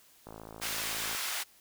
click train, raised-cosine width 1 ms, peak -31 dBFS, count 49, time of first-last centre 0.27-1.149 s, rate 54.6 Hz
pink high-pass noise, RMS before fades -35 dBFS, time 0.61-1.44 s, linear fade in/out 20 ms, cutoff 1300 Hz, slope 12 dB/octave
effects white hiss -61 dBFS RMS until 1.6 s

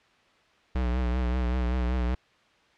square tone with vibrato, 61.74 Hz, B1, in tune, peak -25 dBFS, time 0.75-2.15 s, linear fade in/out 5 ms, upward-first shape triangle, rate 5.2 Hz, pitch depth 69 cents each way, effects white hiss -61 dBFS RMS until 2.77 s + low-pass 3000 Hz 12 dB/octave

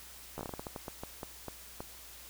slowing click train, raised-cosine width 1 ms, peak -25 dBFS, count 15, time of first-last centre 0.38-1.805 s, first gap 13 ms, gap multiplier 1.28, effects added 60 Hz sine -59 dBFS peak until 2.29 s + white hiss -51 dBFS RMS until 2.29 s

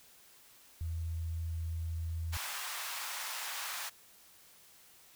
sine tone, 82.41 Hz, E2, in tune, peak -34 dBFS, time 0.81-2.37 s, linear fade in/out 0 ms
pink high-pass noise, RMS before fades -40 dBFS, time 2.32-3.9 s, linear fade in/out 20 ms, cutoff 870 Hz, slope 24 dB/octave
effects white hiss -60 dBFS RMS until 5.15 s

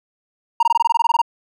triangle tone bursts, 932.3 Hz, A#5, in tune, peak -9 dBFS, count 13, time 0.6-1.217 s, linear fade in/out 5 ms, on 29 ms, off 20 ms, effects none

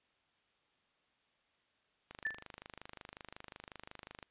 click train, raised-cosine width 0.3 ms, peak -31 dBFS, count 55, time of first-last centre 2.11-4.228 s, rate 25.5 Hz
sine tone with exponential decay, 1760 Hz, A6, in tune, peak -30 dBFS, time 2.25-2.44 s, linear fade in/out 5 ms, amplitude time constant 40 ms
effects white hiss -75 dBFS RMS until 4.3 s + resampled to 8000 Hz

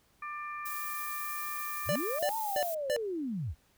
harmonic tone, 594 Hz, D5, 20 cents sharp, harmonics 2 / 3 / 4, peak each -38 / -45 / -45 dBFS, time 0.22-2.19 s, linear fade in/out 5 ms
violet noise, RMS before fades -40 dBFS, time 0.65-2.75 s, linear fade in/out 10 ms
sine linear two-way sweep, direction up then down, 52.5 to 911 to 52.5 Hz, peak -32 dBFS, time 1.85-3.55 s, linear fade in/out 50 ms, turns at 2.36 s
square tone bursts, 589 Hz, D5, 5 cents sharp, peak -29 dBFS, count 4, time 1.89-2.964 s, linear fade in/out 0 ms, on 66 ms, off 270 ms
effects pink hiss -68 dBFS RMS until 3.77 s

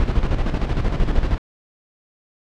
brown noise with tremolo, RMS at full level -17 dBFS, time 0-1.38 s, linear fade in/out 0 ms, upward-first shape square, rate 13 Hz, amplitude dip 55%, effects low-pass 4000 Hz 12 dB/octave

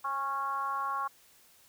sine tone with frequency modulation, 1100 Hz, C#6, 14 cents flat, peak -30 dBFS, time 0.04-1.08 s, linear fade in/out 10 ms, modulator 281 Hz, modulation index 0.8, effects white hiss -61 dBFS RMS until 1.68 s

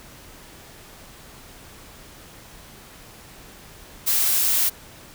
blue noise, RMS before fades -20 dBFS, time 4.06-4.7 s, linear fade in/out 20 ms, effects pink hiss -45 dBFS RMS until 5.14 s

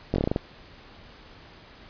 slowing click train, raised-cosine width 2 ms, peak -10 dBFS, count 8, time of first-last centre 0.14-0.361 s, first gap 20 ms, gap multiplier 1.15, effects pink hiss -49 dBFS RMS until 1.89 s + resampled to 11025 Hz

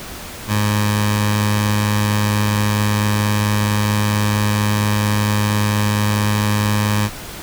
15% pulse tone with notch filter, 104.4 Hz, G#2, 10 cents sharp, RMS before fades -17 dBFS, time 0.47-7.1 s, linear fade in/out 50 ms, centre 360 Hz, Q 0.83, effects pink hiss -32 dBFS RMS until 7.42 s

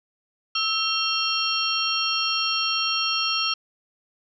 sine tone cluster, 1309 / 2742 / 3179 / 4339 / 5560 Hz, E6 / F7 / G7 / C#8 / F8, -13 / -32 / +24 / -38 / -9 cents, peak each -28 dBFS, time 0.55-3.54 s, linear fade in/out 5 ms, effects none

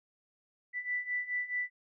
sine beating tone pair, 1975.5 / 1980.2 Hz, B6 / B6, 0 / +4 cents, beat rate 4.7 Hz, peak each -37 / -34 dBFS, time 0.73-1.7 s, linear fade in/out 50 ms, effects none

